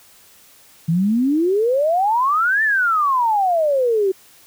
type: exponential two-way sweep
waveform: sine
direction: up then down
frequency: 157.7 to 1806 to 370.6 Hz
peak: -14 dBFS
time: 0.88-4.12 s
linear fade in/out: 10 ms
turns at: 2.63 s
effects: white hiss -49 dBFS RMS until 4.46 s